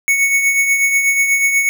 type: tone with tremolo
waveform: square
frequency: 2217 Hz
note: C#7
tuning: in tune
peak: -10 dBFS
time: 0.08-1.69 s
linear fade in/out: 0 ms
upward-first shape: triangle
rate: 8.2 Hz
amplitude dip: 55%
effects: none

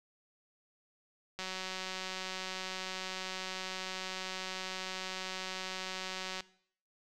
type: click train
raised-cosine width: 0.2 ms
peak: -22 dBFS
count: 939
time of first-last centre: 1.39-6.406 s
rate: 187 Hz
effects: noise-tail reverb RT60 0.6 s tail -19 dB re dry

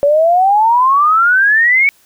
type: exponential sweep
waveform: sine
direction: up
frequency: 560 to 2259 Hz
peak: -7 dBFS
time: 0.03-1.89 s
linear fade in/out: 0 ms
effects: white hiss -51 dBFS RMS until 2.05 s

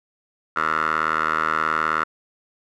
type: tone with band-pass filter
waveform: 10% pulse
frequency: 78.9 Hz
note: D#2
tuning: 25 cents sharp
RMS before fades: -22 dBFS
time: 0.56-2.04 s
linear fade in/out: 5 ms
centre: 1400 Hz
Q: 7.1
effects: none

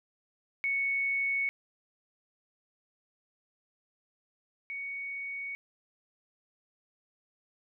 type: tone pair in turn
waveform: sine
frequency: 2217 / 2231 Hz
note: C#7 / C#7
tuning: 0 / +11 cents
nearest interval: unison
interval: 11 cents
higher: second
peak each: -27 / -35 dBFS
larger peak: first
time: 0.64-1.49 / 4.7-5.55 s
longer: neither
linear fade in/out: 0 ms
effects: none

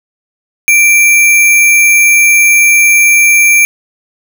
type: tone with sample-and-hold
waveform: sine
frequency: 2349 Hz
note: D7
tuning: in tune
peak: -3 dBFS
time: 0.68-3.65 s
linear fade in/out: 0 ms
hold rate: 8820 Hz
effects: none

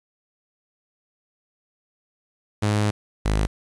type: tone pair in turn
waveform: sawtooth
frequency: 104.8 / 52.25 Hz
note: G#2 / G#1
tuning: +16 / +11 cents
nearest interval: octave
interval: 1205 cents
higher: first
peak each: -15 dBFS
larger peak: neither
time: 2.62-2.91 / 3.25-3.47 s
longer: first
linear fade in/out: 10 ms
effects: resampled to 24000 Hz + 8-bit

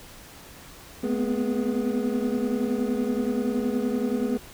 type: tone cluster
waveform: triangle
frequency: 214.4 / 242.9 / 253.5 / 416.8 / 488.7 Hz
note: A3 / B3 / B3 / G#4 / B4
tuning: -45 / -29 / +45 / +6 / -18 cents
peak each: -28 / -26 / -27 / -29 / -31 dBFS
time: 1.03-4.38 s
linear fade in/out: 10 ms
effects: pink hiss -46 dBFS RMS until 4.53 s

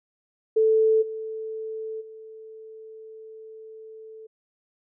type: tone with level steps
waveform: sine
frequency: 440 Hz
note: A4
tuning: in tune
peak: -16 / -30 / -40 dBFS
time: 0.56-4.27 s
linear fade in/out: 10 ms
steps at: 1.01 / 2 s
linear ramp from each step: 20 ms
effects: none

